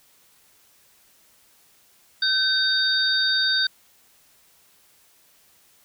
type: tone cluster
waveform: sine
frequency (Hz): 1536 / 3701 / 4615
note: G6 / A#7 / D8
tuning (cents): -36 / -13 / -31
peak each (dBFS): -23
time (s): 2.22-3.67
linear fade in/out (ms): 5
effects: white hiss -58 dBFS RMS until 5.84 s